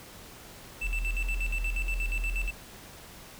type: tone with tremolo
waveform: triangle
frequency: 2657 Hz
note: E7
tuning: 13 cents sharp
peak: -29 dBFS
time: 0.81-2.51 s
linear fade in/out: 10 ms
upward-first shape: square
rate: 8.4 Hz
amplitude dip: 80%
type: tone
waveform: sine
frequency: 41.2 Hz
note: E1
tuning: in tune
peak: -28 dBFS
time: 0.81-2.52 s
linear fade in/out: 50 ms
effects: pink hiss -48 dBFS RMS until 3.39 s